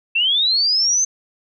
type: linear sweep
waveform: sine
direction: up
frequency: 2637 to 6300 Hz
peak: -14 dBFS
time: 0.15-1.05 s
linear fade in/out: 10 ms
effects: none